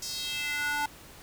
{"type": "tone with high-pass filter sweep", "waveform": "square", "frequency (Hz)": 292.8, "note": "D4", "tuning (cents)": -5, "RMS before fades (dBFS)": -32, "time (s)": [0.02, 0.86], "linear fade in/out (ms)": 5, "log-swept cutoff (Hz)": [5800, 960], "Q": 3, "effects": ["pink hiss -50 dBFS RMS until 1.22 s"]}